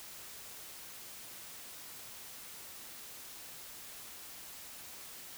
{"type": "silence", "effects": ["white hiss -49 dBFS RMS until 5.37 s"]}